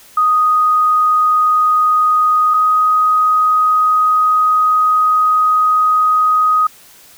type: tone pair in turn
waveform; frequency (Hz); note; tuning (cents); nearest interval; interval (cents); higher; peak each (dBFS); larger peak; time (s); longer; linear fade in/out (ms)
sine; 1244.5 / 1252.4; D#6 / D#6; 0 / +11; unison; 11; second; -9 / -9; neither; 0.17-2.54 / 2.54-6.67; second; 5
effects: white hiss -43 dBFS RMS until 7.17 s